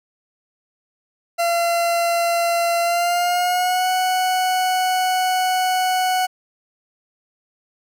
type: tone with pitch glide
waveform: 40% pulse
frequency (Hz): 683 to 740.5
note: F5 to F#5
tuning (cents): -39 to +1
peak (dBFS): -16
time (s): 1.38-6.27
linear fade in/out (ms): 20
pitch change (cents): +140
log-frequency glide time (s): 2.81-3.89
effects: none